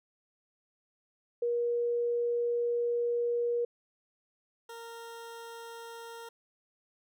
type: tone pair in turn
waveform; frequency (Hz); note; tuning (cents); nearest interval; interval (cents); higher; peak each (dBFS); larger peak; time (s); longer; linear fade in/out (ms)
sine / 20% pulse; 476.3 / 462.7; A#4 / A#4; +37 / -13; minor second; 50; first; -27 / -38; first; 1.42-3.65 / 4.69-6.29; first; 5
effects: none